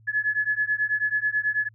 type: beating tone pair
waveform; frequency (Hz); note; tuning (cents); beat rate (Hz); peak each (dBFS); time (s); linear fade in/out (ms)
sine; 1702 / 1711.2; G#6 / A6; +42 / -49; 9.2; -25; 0.07-1.69; 20
effects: added 110 Hz sine -52 dBFS peak until 1.74 s